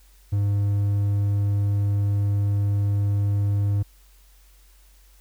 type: tone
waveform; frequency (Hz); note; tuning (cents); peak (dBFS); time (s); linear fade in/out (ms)
triangle; 101.3; G#2; -43; -17; 0.32-3.83; 10
effects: added 47 Hz sine -51 dBFS peak until 5.2 s + white hiss -59 dBFS RMS until 5.2 s

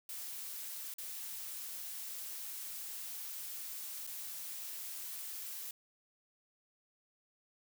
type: noise with dropouts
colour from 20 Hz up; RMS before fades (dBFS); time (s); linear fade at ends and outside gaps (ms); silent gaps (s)
blue; -44; 0.09-5.71; 2; 0.94-0.983 / 4.067-4.073
effects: none

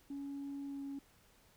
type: tone with pitch glide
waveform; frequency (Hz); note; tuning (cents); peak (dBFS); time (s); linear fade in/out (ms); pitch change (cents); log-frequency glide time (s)
sine; 280 to 277.7; C#4 to C#4; +18 to +3; -39; 0.1-0.99; 5; -15; 0.65-0.81
effects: tanh soft clip ceiling -38 dBFS + pink hiss -67 dBFS RMS until 1.56 s

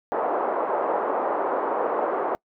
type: band-pass noise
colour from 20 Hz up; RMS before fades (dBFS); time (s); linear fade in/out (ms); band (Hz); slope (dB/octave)
pink; -25; 0.12-2.35; 0; 400 to 1100; 24
effects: noise-tail reverb RT60 0.1 s tail -26 dB re dry

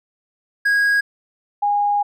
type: tone pair in turn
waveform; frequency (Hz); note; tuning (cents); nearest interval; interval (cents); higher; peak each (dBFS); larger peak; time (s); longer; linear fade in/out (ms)
triangle / sine; 1645 / 819.7; G#6 / G#5; -17 / -23; octave; 1206; first; -12 / -15; first; 0.65-1.01 / 1.62-2.03; second; 10
effects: none

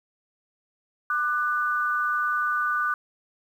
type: tone pair together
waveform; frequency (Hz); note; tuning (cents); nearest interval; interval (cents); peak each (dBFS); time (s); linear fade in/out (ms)
sine; 1194 / 1484.9; D6 / F#6; +28 / +6; major third; 378; -25; 1.1-2.94; 2
effects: 9-bit

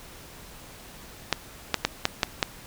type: clicks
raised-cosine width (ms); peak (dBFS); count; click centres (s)
0.2; -3; 6; 1.327 / 1.743 / 1.85 / 2.054 / 2.232 / 2.428
effects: pink hiss -46 dBFS RMS until 2.66 s

